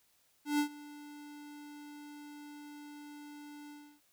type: tone with ADSR envelope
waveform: square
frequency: 293.7 Hz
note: D4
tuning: in tune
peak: -27 dBFS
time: 0.45-4.01 s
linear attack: 140 ms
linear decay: 92 ms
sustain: -21 dB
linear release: 310 ms
effects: white hiss -71 dBFS RMS until 4.12 s